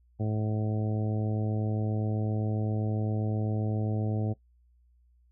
harmonic tone, 107.6 Hz, A2, 38 cents flat, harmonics 1 / 2 / 3 / 4 / 5 / 6 / 7, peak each -28 / -34 / -38 / -40 / -42 / -44 / -45 dBFS, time 0.19-4.34 s, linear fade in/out 20 ms, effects noise-tail reverb RT60 0.1 s tail -19 dB re dry + added 60 Hz sine -60 dBFS peak until 5.31 s

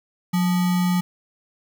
sine tone with sample-and-hold, 180 Hz, F#3, 47 cents flat, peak -17 dBFS, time 0.33-1.01 s, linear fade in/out 10 ms, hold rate 1050 Hz, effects none

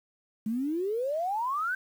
sine exponential sweep, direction up, 210 to 1568 Hz, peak -27 dBFS, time 0.46-1.75 s, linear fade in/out 5 ms, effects 9-bit

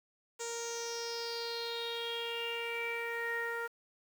sawtooth tone with low-pass filter sweep, 466.2 Hz, A#4, in tune, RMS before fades -38 dBFS, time 0.39-3.68 s, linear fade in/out 20 ms, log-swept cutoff 7300 to 1600 Hz, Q 7.8, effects 9-bit

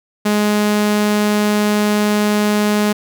sawtooth tone, 209 Hz, G#3, 11 cents sharp, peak -9 dBFS, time 0.25-2.93 s, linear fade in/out 10 ms, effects none

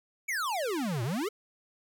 square exponential two-way sweep, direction down then up, 2349 to 110.4 to 460.6 Hz, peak -30 dBFS, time 0.28-1.29 s, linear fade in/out 10 ms, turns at 1.03 s, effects none

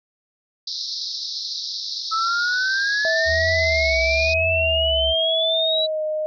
pink band-pass noise, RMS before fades -29 dBFS, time 0.67-4.34 s, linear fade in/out 5 ms, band 3800 to 5500 Hz, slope 96 dB/octave
sine exponential sweep, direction up, 1300 to 3951 Hz, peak -19 dBFS, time 2.11-5.87 s, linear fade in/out 20 ms
sine tone with pitch glide, 650 to 617.4 Hz, E5 to D#5, -24 to -14 cents, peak -21 dBFS, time 3.05-6.26 s, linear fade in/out 0 ms, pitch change -90 cents, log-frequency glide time 5.57-6.03 s
sine tone with vibrato, 75.5 Hz, D2, 48 cents sharp, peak -25 dBFS, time 3.25-5.15 s, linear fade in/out 50 ms, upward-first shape triangle, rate 1 Hz, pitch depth 290 cents each way
effects none

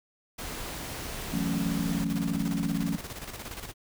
pink noise, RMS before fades -37 dBFS, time 0.38-2.05 s, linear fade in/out 10 ms
sine chord, F# minor seventh, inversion third, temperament equal, 164.81 / 185 / 220 / 277.2 Hz, E3 / F#3 / A3 / C#4, 0 / 0 / 0 / 0 cents, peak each -32 dBFS, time 1.32-2.97 s, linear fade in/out 20 ms
pink noise with tremolo, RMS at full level -38 dBFS, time 2.04-3.74 s, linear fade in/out 50 ms, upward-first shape square, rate 17 Hz, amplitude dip 55%
effects none

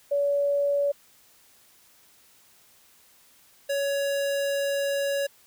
sine / square tone pair in turn, 569 / 559.9 Hz, C#5 / C#5, +45 / +17 cents, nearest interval unison, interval 28 cents, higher first, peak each -21 / -25 dBFS, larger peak first, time 0.11-0.92 / 3.69-5.27 s, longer second, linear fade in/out 10 ms, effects white hiss -58 dBFS RMS until 5.46 s

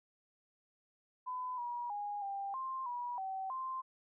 sine tone with pitch steps, 1007 / 961 / 822 / 793 / 1052 / 970 / 766 / 1045 Hz, B5 / B5 / G#5 / G5 / C6 / B5 / G5 / C6, +33 / -48 / -18 / +20 / +9 / -31 / -40 / -2 cents, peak -37 dBFS, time 1.26-3.82 s, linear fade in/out 20 ms, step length 320 ms, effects none

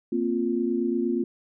sine chord, Bb suspended second, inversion none, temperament equal, 233.1 / 261.6 / 349.2 Hz, Bb3 / C4 / F4, 0 / 0 / 0 cents, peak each -27 / -28 / -26 dBFS, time 0.12-1.24 s, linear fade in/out 5 ms, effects none

